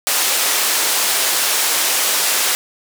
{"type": "band-pass noise", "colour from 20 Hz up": "white", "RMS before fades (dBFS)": -17, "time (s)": [0.07, 2.55], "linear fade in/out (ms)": 0, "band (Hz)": [430, 12000], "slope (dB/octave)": 12, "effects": []}